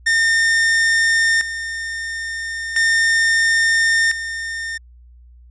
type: tone with tremolo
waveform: 45% pulse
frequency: 1817 Hz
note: A#6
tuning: 45 cents flat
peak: -13 dBFS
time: 0.06-4.78 s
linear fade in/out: 10 ms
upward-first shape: square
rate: 0.37 Hz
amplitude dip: 70%
effects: added 60 Hz sine -42 dBFS peak until 5.5 s + resampled to 22050 Hz